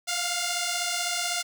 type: beating tone pair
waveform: 5% pulse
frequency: 695 / 711 Hz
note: F5 / F5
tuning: -9 / +31 cents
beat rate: 16 Hz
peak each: -18 dBFS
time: 0.07-1.43 s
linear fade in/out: 20 ms
effects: none